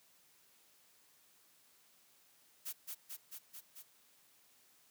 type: noise with echo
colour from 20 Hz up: blue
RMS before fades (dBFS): -42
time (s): 2.65-2.73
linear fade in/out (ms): 20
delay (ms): 220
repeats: 5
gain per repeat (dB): -2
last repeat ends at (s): 3.83
effects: white hiss -68 dBFS RMS until 4.9 s + high-pass 100 Hz 12 dB/octave